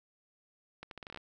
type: accelerating click train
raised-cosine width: 0.3 ms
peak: -28 dBFS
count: 10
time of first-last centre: 0.83-1.174 s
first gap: 82 ms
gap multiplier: 0.79
effects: none